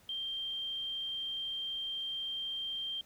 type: tone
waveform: sine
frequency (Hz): 3168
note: G7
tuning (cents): +18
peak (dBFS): -35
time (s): 0.09-3.01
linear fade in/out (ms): 2
effects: pink hiss -63 dBFS RMS until 3.05 s